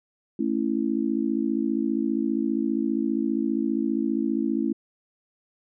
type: chord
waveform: sine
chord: A major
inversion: none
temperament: just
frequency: 220 / 275 / 330 Hz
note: A3 / C#4 / E4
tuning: 0 / -14 / +2 cents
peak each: -27 / -26 / -27 dBFS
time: 0.39-4.73 s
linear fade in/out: 5 ms
effects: none